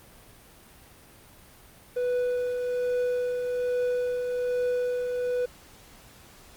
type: tone with tremolo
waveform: triangle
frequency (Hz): 493.9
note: B4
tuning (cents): 0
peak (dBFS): -21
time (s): 1.96-5.46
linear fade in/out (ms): 10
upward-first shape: triangle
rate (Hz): 1.2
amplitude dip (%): 40
effects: pink hiss -52 dBFS RMS until 6.56 s + Opus 32 kbps